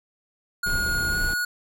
square tone with pitch glide, 1437 to 1452.9 Hz, F6 to F#6, +49 to -32 cents, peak -24 dBFS, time 0.63-1.45 s, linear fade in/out 5 ms, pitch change +19 cents, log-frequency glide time 1.1-1.18 s
brown noise, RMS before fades -29 dBFS, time 0.66-1.34 s, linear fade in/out 5 ms
effects none

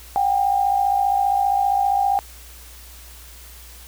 sine tone pair together, 742 / 797.1 Hz, F#5 / G5, +5 / +29 cents, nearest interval minor second, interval 124 cents, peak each -22 / -17 dBFS, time 0.16-2.19 s, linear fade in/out 0 ms, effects added 60 Hz sine -42 dBFS peak until 3.87 s + white hiss -44 dBFS RMS until 3.87 s

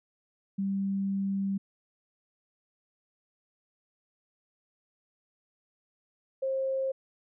sine tone pair in turn, 195.9 / 532.7 Hz, G3 / C5, -1 / +31 cents, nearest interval octave + perfect fourth, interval 1732 cents, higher second, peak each -27 dBFS, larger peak neither, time 0.58-1.58 / 6.42-6.92 s, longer first, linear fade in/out 10 ms, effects none

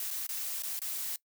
blue noise with dropouts, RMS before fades -36 dBFS, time 0-1.16 s, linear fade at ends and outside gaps 2 ms, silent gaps 0.106-0.11 / 0.267-0.29 / 0.623-0.634 / 0.792-0.817 s, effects noise-tail reverb RT60 0.1 s tail -21 dB re dry

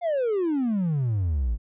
triangle exponential sweep, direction down, 720 to 51.2 Hz, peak -19 dBFS, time 0.01-1.58 s, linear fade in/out 50 ms, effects tanh soft clip ceiling -16 dBFS + resampled to 8000 Hz

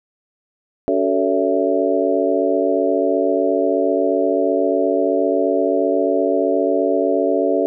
harmonic tone with a mistuned harmonic, 94.8 Hz, F#2, 43 cents sharp, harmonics 3 / 4 / 5 / 6 / 7, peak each -21 / -21 / -21 / -21 / -21 dBFS, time 0.88-7.66 s, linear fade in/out 0 ms, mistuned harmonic 5, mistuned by -100 cents, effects none

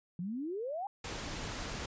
sine exponential sweep, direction up, 166.5 to 833 Hz, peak -35 dBFS, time 0.19-0.87 s, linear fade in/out 2 ms
pink noise, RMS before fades -40 dBFS, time 1.04-1.86 s, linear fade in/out 5 ms
effects resampled to 16000 Hz

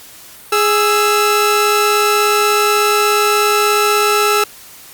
sawtooth tone pair together, 415.8 / 1324 Hz, G#4 / E6, +2 / +7 cents, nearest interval octave + minor sixth, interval 2005 cents, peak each -10 dBFS, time 0.52-4.44 s, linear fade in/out 5 ms, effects white hiss -38 dBFS RMS until 4.93 s + Opus 48 kbps

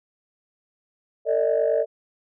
sine tone cluster, 452.5 / 583 / 632 Hz, A4 / D5 / D#5, +48 / -13 / +27 cents, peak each -22 dBFS, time 1.25-1.86 s, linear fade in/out 50 ms, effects tanh soft clip ceiling -12 dBFS

